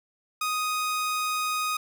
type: tone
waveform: sawtooth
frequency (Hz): 1247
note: D#6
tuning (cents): +3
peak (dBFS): -22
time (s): 0.41-1.77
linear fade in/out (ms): 5
effects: none